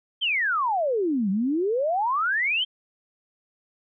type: exponential two-way sweep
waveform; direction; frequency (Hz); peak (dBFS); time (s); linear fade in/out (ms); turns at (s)
sine; down then up; 3222 to 185 to 3222; -21; 0.21-2.65; 20; 1.3
effects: none